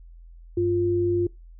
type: tone pair together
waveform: sine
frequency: 97.99 / 349.2 Hz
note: G2 / F4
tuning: 0 / 0 cents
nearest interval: octave + minor seventh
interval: 2200 cents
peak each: -28 / -20 dBFS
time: 0.57-1.27 s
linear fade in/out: 5 ms
effects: noise-tail reverb RT60 0.2 s tail -22 dB re dry + added 42 Hz sine -43 dBFS peak until 1.59 s